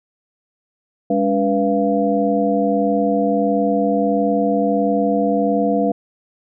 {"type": "tone cluster", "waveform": "sine", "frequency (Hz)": [204.4, 285.9, 488.4, 684], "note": ["G#3", "D4", "B4", "F5"], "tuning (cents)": [-27, -46, -19, -36], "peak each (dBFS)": -20, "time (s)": [1.1, 5.92], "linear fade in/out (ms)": 5, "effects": []}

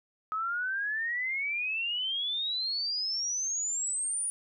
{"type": "exponential sweep", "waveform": "sine", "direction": "up", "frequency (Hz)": [1266, 9700], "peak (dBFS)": -29, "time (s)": [0.32, 4.3], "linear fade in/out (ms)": 0, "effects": []}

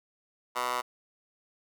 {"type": "tone with high-pass filter", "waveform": "15% pulse", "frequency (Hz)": 123.47, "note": "B2", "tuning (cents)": 0, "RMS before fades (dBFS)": -31, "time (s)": [0.55, 0.82], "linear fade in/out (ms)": 20, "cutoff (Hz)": 870, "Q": 6.1, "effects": []}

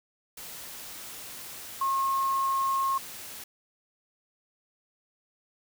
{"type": "tone in noise", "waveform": "sine", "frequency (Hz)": 1079, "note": "C#6", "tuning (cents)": -47, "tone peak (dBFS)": -24, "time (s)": [1.81, 2.98], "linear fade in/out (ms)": 5, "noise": "white", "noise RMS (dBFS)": -42, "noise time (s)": [0.37, 3.44], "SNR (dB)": 15, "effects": []}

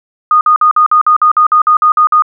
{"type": "tone bursts", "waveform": "sine", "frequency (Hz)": 1232, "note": "D#6", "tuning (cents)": -17, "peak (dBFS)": -4, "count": 13, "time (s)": [0.31, 2.222], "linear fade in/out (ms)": 2, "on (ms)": 100, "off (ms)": 51, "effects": []}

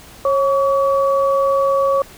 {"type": "tone pair together", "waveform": "sine", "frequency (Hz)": [546.6, 1135], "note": ["C#5", "C#6"], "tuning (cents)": [-24, 41], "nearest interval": "octave + minor second", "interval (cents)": 1265, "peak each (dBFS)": [-14, -18], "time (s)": [0.25, 2.02], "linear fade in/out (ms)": 2, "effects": ["pink hiss -41 dBFS RMS until 2.17 s"]}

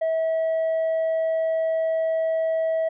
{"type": "tone with tanh clipping", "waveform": "sine", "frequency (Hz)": 647, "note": "E5", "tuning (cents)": -32, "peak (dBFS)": -21, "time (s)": [0.01, 2.89], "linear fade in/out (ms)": 10, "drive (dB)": 2, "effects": []}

